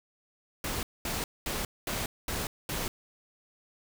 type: noise bursts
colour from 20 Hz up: pink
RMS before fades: -33 dBFS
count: 6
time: 0.64-2.88 s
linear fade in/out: 2 ms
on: 190 ms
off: 220 ms
effects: none